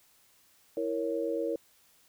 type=chord; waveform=sine; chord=A# diminished; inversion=second; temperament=equal; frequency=329.6 / 466.2 / 554.4 Hz; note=E4 / A#4 / C#5; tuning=0 / 0 / 0 cents; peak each=-34 / -32 / -34 dBFS; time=0.77-1.56 s; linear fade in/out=2 ms; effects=white hiss -64 dBFS RMS until 2.08 s